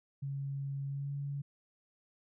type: tone with pitch glide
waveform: sine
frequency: 138.59 to 141.26 Hz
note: C#3 to C#3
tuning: 0 to +33 cents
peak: -35 dBFS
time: 0.22-1.42 s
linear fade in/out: 10 ms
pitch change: +33 cents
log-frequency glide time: 0.87-1.12 s
effects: none